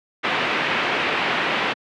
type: low-pass noise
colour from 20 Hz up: white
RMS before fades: -22 dBFS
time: 0.23-1.74 s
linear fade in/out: 20 ms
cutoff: 2800 Hz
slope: 24 dB/octave
effects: high-pass 200 Hz 12 dB/octave